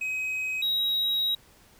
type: tone pair in turn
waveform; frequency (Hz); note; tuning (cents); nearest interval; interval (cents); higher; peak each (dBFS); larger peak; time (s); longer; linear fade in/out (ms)
triangle; 2532 / 3826; D#7 / A#7; +30 / +44; perfect fifth; 714; second; -26 / -22; second; 0.01-0.62 / 0.62-1.35; second; 5
effects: pink hiss -57 dBFS RMS until 1.79 s